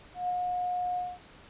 sine tone with ADSR envelope, 720 Hz, F#5, 47 cents flat, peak -26 dBFS, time 0.14-1.19 s, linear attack 150 ms, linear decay 23 ms, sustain -2 dB, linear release 220 ms, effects pink hiss -53 dBFS RMS until 1.49 s + resampled to 8000 Hz

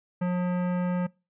sine tone with hard clipping, 179.2 Hz, F3, 45 cents sharp, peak -26 dBFS, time 0.21-1.07 s, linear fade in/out 10 ms, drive 16 dB, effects noise-tail reverb RT60 0.3 s tail -25 dB re dry + resampled to 8000 Hz

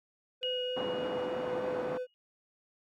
triangle tone with vibrato, 503 Hz, B4, 32 cents sharp, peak -31 dBFS, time 0.41-2.07 s, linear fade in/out 50 ms, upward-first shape triangle, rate 3.4 Hz, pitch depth 13 cents each way
sine tone with exponential decay, 2885 Hz, F#7, 44 cents flat, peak -31 dBFS, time 0.43-2.14 s, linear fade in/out 0 ms, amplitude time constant 370 ms
pink band-pass noise, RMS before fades -38 dBFS, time 0.76-1.98 s, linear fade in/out 10 ms, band 260 to 1000 Hz, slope 12 dB/octave
effects MP3 96 kbps

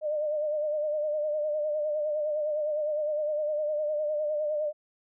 sine tone with vibrato, 604 Hz, D5, 48 cents sharp, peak -26 dBFS, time 0.01-4.73 s, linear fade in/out 50 ms, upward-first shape sine, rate 9.8 Hz, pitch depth 47 cents each way, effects none

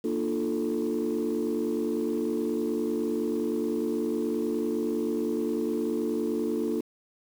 sine chord, Bb major seventh, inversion none, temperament equal with one note detuned, 233.1 / 299.5 / 349.2 / 440 Hz, Bb3 / D4 / F4 / A4, 0 / +34 / 0 / 0 cents, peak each -30 dBFS, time 0.04-6.81 s, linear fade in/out 5 ms, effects tanh soft clip ceiling -20 dBFS + 8-bit

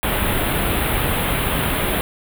pink band-stop noise, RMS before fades -20 dBFS, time 0.03-2.01 s, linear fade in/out 0 ms, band 3600 to 9500 Hz, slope 48 dB/octave, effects none

